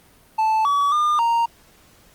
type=tone with pitch steps; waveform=triangle; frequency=877 / 1139 / 1207 / 930 Hz; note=A5 / C#6 / D6 / A#5; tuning=-6 / +47 / +47 / -4 cents; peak=-14 dBFS; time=0.38-1.46 s; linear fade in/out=10 ms; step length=270 ms; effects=pink hiss -53 dBFS RMS until 2.14 s + Opus 32 kbps